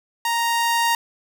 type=tone with level ramp; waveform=sawtooth; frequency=932.3 Hz; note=A#5; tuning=in tune; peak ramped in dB=-16 to -13 dBFS; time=0.25-0.95 s; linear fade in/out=2 ms; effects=none